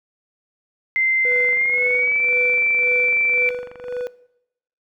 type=tone with pitch glide; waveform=sine; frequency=2080 to 2335 Hz; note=C7 to D7; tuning=-11 to -11 cents; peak=-16 dBFS; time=0.96-3.49 s; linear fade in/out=0 ms; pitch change=+200 cents; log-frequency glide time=1.52-2.23 s
type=tone with tremolo; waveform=triangle; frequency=493.9 Hz; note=B4; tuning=in tune; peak=-20 dBFS; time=1.25-4.07 s; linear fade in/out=0 ms; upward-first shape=sine; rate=1.9 Hz; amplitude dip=85%
type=click train; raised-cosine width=0.5 ms; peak=-24 dBFS; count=65; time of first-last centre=1.32-4.009 s; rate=23.8 Hz
effects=noise-tail reverb RT60 0.8 s tail -19 dB re dry